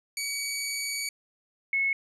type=tone pair in turn; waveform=15% pulse / sine; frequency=2266 / 2191 Hz; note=C#7 / C#7; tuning=+37 / -21 cents; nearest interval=minor second; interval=58 cents; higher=first; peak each=-23 dBFS; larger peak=neither; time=0.17-1.09 / 1.73-1.93 s; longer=first; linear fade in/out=2 ms; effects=resampled to 32000 Hz